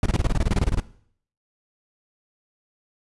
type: noise bursts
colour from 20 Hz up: brown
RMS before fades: -19 dBFS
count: 15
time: 0.03-0.801 s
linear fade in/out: 2 ms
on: 29 ms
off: 24 ms
effects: noise-tail reverb RT60 0.6 s tail -18 dB re dry + resampled to 24000 Hz